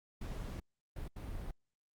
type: noise bursts at uneven times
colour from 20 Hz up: brown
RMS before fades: -42 dBFS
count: 3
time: 0.21-0.6 / 0.96-1.08 / 1.16-1.51 s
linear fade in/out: 5 ms
effects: Opus 48 kbps